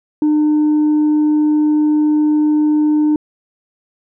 sine tone, 302.3 Hz, D#4, 50 cents flat, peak -8 dBFS, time 0.22-3.16 s, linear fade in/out 2 ms, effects tanh soft clip ceiling -9 dBFS

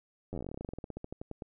slowing click train, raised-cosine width 2 ms, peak -26 dBFS, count 27, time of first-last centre 0.33-1.422 s, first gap 10 ms, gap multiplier 1.1, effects none

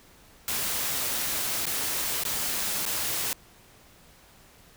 white noise with dropouts, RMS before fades -29 dBFS, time 0.48-3.33 s, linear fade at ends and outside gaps 1 ms, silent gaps 1.656-1.666 / 2.236-2.251 / 2.854-2.862 s, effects pink hiss -55 dBFS RMS until 4.76 s

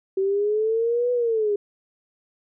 sine linear two-way sweep, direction up then down, 380.5 to 494.7 to 402.6 Hz, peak -19 dBFS, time 0.17-1.56 s, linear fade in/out 5 ms, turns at 1.12 s, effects none

